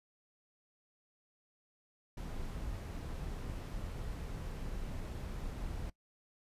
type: noise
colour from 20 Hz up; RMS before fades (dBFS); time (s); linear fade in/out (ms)
brown; -41; 2.17-5.9; 5
effects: noise-tail reverb RT60 0.1 s tail -22 dB re dry + resampled to 32000 Hz

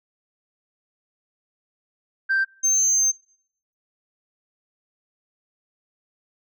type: tone pair in turn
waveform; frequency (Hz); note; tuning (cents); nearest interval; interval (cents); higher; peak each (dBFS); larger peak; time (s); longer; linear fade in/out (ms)
sine; 1568 / 6301; G6 / G8; 0 / +8; 2 octaves; 2408; second; -16 / -14; second; 2.29-2.45 / 2.63-3.12; second; 20
effects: noise-tail reverb RT60 0.7 s tail -26 dB re dry + tanh soft clip ceiling -15 dBFS

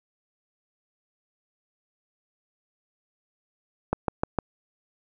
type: click train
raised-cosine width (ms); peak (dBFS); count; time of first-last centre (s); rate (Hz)
1; -9; 4; 3.93-4.387; 6.56
effects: none

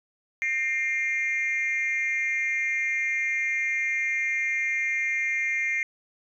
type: tone with amplitude modulation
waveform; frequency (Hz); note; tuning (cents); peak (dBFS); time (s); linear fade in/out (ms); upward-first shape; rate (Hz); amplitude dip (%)
sine; 2110; C7; +14; -18; 0.42-5.83; 0; sine; 280; 100
effects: tanh soft clip ceiling -18 dBFS

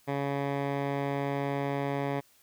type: tone with low-pass filter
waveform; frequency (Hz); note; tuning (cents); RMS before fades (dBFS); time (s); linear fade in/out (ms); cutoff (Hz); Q
10% pulse; 140.3; C#3; +21; -31; 0.07-2.21; 20; 2100; 0.78
effects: white hiss -63 dBFS RMS until 2.42 s

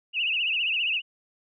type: tone with vibrato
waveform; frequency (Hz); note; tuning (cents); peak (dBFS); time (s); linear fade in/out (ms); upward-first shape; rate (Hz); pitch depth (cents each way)
sine; 2722; F7; -45; -23; 0.13-1.02; 50; triangle; 15; 160
effects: none

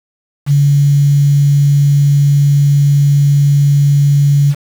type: tone with quantisation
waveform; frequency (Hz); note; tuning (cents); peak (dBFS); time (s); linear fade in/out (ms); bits
sine; 142.6; C#3; +49; -6; 0.46-4.55; 50; 5
effects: none

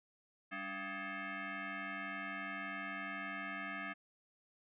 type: tone with frequency modulation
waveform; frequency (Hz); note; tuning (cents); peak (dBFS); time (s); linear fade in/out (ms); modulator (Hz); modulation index
sine; 196.6; G3; +5; -40; 0.51-3.94; 20; 485; 4.7
effects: resampled to 8000 Hz

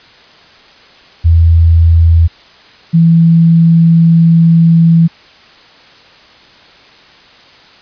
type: tone pair in turn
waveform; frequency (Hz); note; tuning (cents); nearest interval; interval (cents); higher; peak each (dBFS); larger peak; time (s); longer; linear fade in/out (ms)
sine; 82.9 / 165.8; E2 / E3; +10 / +10; octave; 1200; second; -3; neither; 1.24-2.28 / 2.93-5.08; second; 20
effects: white hiss -40 dBFS RMS until 7.81 s + resampled to 11025 Hz

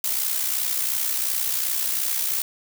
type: noise with amplitude modulation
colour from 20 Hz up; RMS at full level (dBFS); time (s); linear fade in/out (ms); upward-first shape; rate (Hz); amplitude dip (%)
blue; -22; 0.04-2.42; 2; sine; 62.8; 55
effects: none

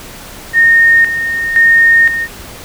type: tone with tremolo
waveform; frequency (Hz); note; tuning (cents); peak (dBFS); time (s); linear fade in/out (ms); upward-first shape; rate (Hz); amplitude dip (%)
sine; 1840; A#6; -23; -4; 0.53-2.28; 50; square; 0.97; 65
effects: pink hiss -31 dBFS RMS until 2.64 s

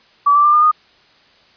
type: tone with pitch steps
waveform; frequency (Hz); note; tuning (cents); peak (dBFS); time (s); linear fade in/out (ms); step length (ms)
sine; 1149 / 1169.1 / 1189.5 / 1210.3 / 1231.5; D6 / D6 / D6 / D#6 / D#6; -38 / -8 / +22 / -48 / -18; -8; 0.26-0.715; 10; 91
effects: white hiss -51 dBFS RMS until 1.56 s + resampled to 11025 Hz

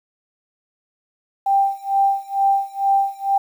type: tone with tremolo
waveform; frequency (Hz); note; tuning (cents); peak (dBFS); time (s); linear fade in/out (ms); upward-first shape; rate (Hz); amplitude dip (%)
sine; 788; G5; +9; -12; 1.46-3.38; 5; sine; 2.2; 95
effects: 8-bit

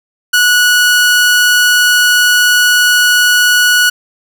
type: tone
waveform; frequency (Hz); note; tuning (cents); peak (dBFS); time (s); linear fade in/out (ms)
sawtooth; 1467; F#6; -15; -3; 0.33-3.9; 10
effects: none

